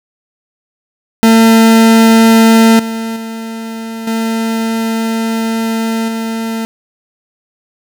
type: tone with level steps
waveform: 40% pulse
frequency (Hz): 225.3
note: A3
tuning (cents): +41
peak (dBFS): -3 / -16 / -20 / -12 / -15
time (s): 1.23-6.65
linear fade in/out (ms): 0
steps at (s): 2.79 / 3.16 / 4.07 / 6.08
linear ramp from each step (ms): 5
effects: none